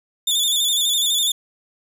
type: tone with vibrato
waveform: sawtooth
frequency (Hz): 3520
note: A7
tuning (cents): 0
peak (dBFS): -14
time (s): 0.27-1.32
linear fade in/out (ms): 5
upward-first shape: square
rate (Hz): 12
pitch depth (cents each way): 47
effects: none